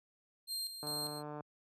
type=tone with tremolo; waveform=sawtooth; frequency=4186 Hz; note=C8; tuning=in tune; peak=-34 dBFS; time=0.47-1.23 s; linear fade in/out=50 ms; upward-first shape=square; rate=2.5 Hz; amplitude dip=60%
type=click train; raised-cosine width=1 ms; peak=-31 dBFS; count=87; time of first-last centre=0.83-1.407 s; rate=149 Hz
effects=high-pass 100 Hz 12 dB/octave + resampled to 32000 Hz